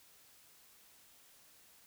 silence, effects white hiss -63 dBFS RMS until 1.86 s

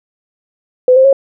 sine tone with pitch steps, 506 / 525.7 / 546.1 Hz, B4 / C5 / C#5, +42 / +8 / -26 cents, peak -4 dBFS, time 0.88-1.129 s, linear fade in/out 2 ms, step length 83 ms, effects none

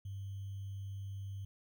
sine tone with sample-and-hold, 98 Hz, G2, in tune, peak -40 dBFS, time 0.05-1.45 s, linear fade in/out 5 ms, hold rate 3150 Hz, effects none

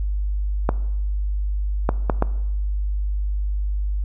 clicks, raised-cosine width 1 ms, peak -4 dBFS, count 4, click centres 0.691 / 1.891 / 2.098 / 2.224 s, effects noise-tail reverb RT60 1.0 s tail -18 dB re dry + added 50 Hz sine -20 dBFS peak until 4.04 s

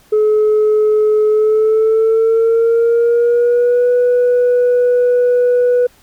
sine tone with pitch glide, 427.5 to 491.1 Hz, A4 to B4, -50 to -10 cents, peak -7 dBFS, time 0.12-5.87 s, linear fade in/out 10 ms, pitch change +240 cents, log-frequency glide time 1.29-3.89 s, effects tanh soft clip ceiling -7 dBFS + pink hiss -49 dBFS RMS until 6.02 s

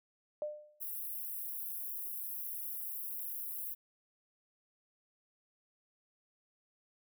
sine tone with exponential decay, 600 Hz, D5, 37 cents sharp, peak -32 dBFS, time 0.42-0.82 s, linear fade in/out 1 ms, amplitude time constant 86 ms
white high-pass noise, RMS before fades -41 dBFS, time 0.8-3.75 s, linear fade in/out 20 ms, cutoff 11000 Hz, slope 48 dB/octave
effects none

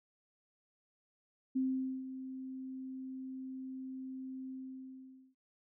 sine tone with ADSR envelope, 261.6 Hz, C4, in tune, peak -29 dBFS, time 1.55-5.35 s, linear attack 14 ms, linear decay 470 ms, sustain -12 dB, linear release 850 ms, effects none

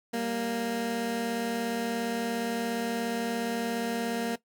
20% pulse tone pair together, 196 / 233.1 Hz, G3 / A#3, 0 / 0 cents, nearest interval minor third, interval 300 cents, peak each -33 / -24 dBFS, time 0.13-4.36 s, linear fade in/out 10 ms, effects noise-tail reverb RT60 0.1 s tail -17 dB re dry

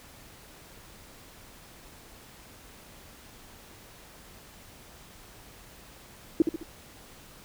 sine tone with echo, 324.7 Hz, E4, 26 cents flat, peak -15 dBFS, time 6.4-6.42 s, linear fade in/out 2 ms, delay 70 ms, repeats 3, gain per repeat -7 dB, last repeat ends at 6.63 s, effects pink hiss -51 dBFS RMS until 7.44 s

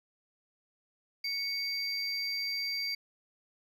triangle tone pair together, 2217 / 4701 Hz, C#7 / D8, 0 / +1 cents, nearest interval octave + minor second, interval 1301 cents, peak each -35 / -32 dBFS, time 1.24-2.95 s, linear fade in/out 5 ms, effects none

